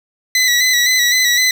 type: tone with vibrato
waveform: 20% pulse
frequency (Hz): 1978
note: B6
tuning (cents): +2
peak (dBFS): -6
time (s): 0.35-1.51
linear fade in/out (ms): 2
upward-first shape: square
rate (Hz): 3.9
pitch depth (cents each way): 36
effects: none